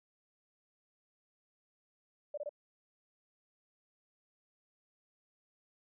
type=tone bursts; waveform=sine; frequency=587.3 Hz; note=D5; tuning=in tune; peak=-36 dBFS; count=3; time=2.34-2.493 s; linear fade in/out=5 ms; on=35 ms; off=24 ms; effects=none